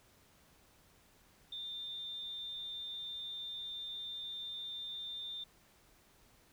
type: tone with amplitude modulation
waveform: sine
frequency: 3597 Hz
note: A7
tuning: 37 cents sharp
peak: -39 dBFS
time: 1.52-5.44 s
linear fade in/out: 5 ms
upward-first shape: sine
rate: 237 Hz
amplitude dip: 35%
effects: pink hiss -66 dBFS RMS until 6.52 s